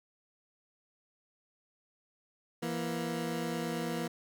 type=tone pair together; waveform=20% pulse; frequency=167.6 / 237 Hz; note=E3 / A#3; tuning=+29 / +29 cents; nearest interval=tritone; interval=600 cents; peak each=-31 / -31 dBFS; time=2.62-4.08 s; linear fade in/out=10 ms; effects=none